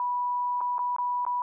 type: tone with dropouts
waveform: sine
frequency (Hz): 981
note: B5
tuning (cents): -12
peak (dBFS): -25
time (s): 0-1.42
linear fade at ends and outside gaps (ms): 1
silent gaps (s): 0.607-0.613 / 0.782-0.791 / 0.964-0.984 / 1.251-1.265
effects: none